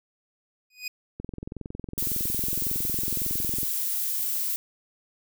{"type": "tone with exponential growth", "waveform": "25% pulse", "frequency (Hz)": 2489, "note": "D#7", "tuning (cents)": 0, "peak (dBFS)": -24, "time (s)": [0.7, 0.88], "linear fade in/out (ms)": 5, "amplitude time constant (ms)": 39}
{"type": "click train", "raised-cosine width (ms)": 3, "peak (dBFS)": -22, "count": 54, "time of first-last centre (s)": [1.2, 3.631], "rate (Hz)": 21.8}
{"type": "noise", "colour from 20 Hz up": "violet", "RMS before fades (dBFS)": -28, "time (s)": [1.98, 4.56], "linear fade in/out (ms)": 0}
{"effects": []}